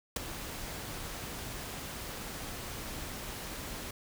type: noise with ADSR envelope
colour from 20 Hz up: pink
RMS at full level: -28 dBFS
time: 0.16-3.91 s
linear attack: 5 ms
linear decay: 10 ms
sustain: -13 dB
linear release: 6 ms
effects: none